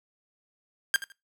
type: tone with echo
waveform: sawtooth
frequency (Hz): 1600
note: G6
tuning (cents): +35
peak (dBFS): -16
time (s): 0.94-0.96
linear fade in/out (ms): 0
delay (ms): 80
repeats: 2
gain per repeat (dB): -14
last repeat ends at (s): 1.12
effects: noise-tail reverb RT60 0.2 s tail -19 dB re dry